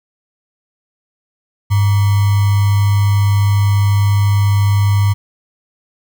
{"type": "tone with sample-and-hold", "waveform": "sine", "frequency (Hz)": 100.8, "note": "G2", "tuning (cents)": 49, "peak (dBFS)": -9, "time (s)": [1.7, 5.14], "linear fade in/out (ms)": 20, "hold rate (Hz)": 1050, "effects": []}